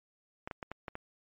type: clicks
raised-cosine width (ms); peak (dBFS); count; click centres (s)
0.5; -24; 6; 0.475 / 0.512 / 0.628 / 0.716 / 0.882 / 0.954
effects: MP3 48 kbps